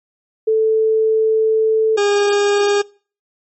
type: tone pair in turn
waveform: sine / 40% pulse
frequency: 440 / 407.2 Hz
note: A4 / G#4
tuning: 0 / -34 cents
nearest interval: minor second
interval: 134 cents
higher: first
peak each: -11 / -12 dBFS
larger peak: first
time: 0.47-1.97 / 1.97-2.82 s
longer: first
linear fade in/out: 10 ms
effects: noise-tail reverb RT60 0.4 s tail -24 dB re dry + MP3 32 kbps